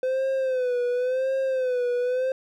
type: tone with vibrato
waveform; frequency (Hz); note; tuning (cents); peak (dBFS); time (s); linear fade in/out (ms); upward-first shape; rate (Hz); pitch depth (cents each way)
triangle; 510; C5; -44; -20; 0.03-2.32; 2; sine; 0.93; 79
effects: none